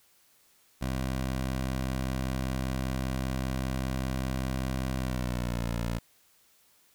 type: tone with pitch glide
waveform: 15% pulse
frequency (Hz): 65.1 to 58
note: C2 to A#1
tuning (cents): -8 to -8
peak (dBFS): -23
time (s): 0.81-5.99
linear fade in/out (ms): 10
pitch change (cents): -200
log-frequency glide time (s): 4.96-5.67
effects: white hiss -64 dBFS RMS until 6.94 s